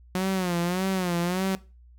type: tone with vibrato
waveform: sawtooth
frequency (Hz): 181.3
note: F#3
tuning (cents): -35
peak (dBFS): -20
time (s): 0.15-1.55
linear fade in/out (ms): 0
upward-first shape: sine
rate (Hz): 1.7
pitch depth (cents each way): 98
effects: noise-tail reverb RT60 0.3 s tail -19 dB re dry + added 60 Hz sine -49 dBFS peak until 1.98 s